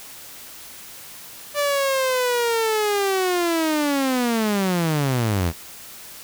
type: linear sweep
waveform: sawtooth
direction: down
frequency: 587.3 to 77.78 Hz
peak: -15 dBFS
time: 1.54-5.53 s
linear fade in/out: 50 ms
effects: white hiss -40 dBFS RMS until 6.23 s